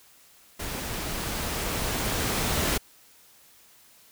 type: noise with level ramp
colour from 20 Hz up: pink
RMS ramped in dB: -34 to -25 dBFS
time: 0.59-2.78 s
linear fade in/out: 10 ms
effects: white hiss -56 dBFS RMS until 4.11 s